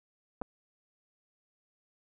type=clicks; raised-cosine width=1 ms; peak=-23 dBFS; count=2; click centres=0.415 / 0.419 s; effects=none